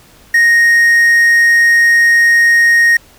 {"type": "tone with quantisation", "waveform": "triangle", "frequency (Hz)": 1864.7, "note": "A#6", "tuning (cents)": 0, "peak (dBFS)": -4, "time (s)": [0.34, 2.97], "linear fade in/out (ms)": 5, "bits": 5, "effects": ["pink hiss -44 dBFS RMS until 3.18 s"]}